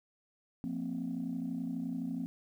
sine chord, F suspended fourth, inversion none, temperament equal with one note detuned, 174.61 / 229.7 / 261.6 Hz, F3 / Bb3 / C4, 0 / -25 / 0 cents, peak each -39 / -38 / -36 dBFS, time 0.64-2.26 s, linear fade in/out 0 ms, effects tanh soft clip ceiling -28 dBFS + 11-bit

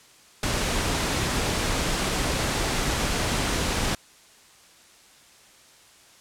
pink noise, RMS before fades -25 dBFS, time 0.43-3.95 s, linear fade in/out 2 ms, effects white hiss -53 dBFS RMS until 6.2 s + low-pass 9000 Hz 12 dB/octave

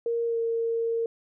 sine tone with pitch glide, 466.2 to 459.3 Hz, A#4 to A#4, 0 to -26 cents, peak -24 dBFS, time 0.06-1.06 s, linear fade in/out 2 ms, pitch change -26 cents, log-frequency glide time 0.26-0.38 s, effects none

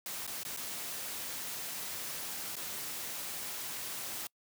white noise with dropouts, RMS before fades -40 dBFS, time 0.06-4.27 s, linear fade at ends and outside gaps 1 ms, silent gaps 0.266-0.276 / 0.433-0.45 / 0.564-0.572 / 2.555-2.566 s, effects noise-tail reverb RT60 0.1 s tail -26 dB re dry + high-pass 100 Hz 12 dB/octave

